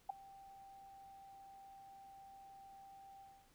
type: tone with ADSR envelope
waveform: sine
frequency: 784 Hz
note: G5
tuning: in tune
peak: -33 dBFS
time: 0.09-3.5 s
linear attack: 9 ms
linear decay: 7 ms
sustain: -22 dB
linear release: 280 ms
effects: pink hiss -71 dBFS RMS until 3.54 s